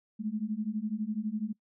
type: beating tone pair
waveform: sine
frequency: 207.7 / 219.7 Hz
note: G#3 / A3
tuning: 0 / -2 cents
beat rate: 12 Hz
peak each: -34 / -33 dBFS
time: 0.19-1.53 s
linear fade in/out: 20 ms
effects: noise-tail reverb RT60 0.1 s tail -23 dB re dry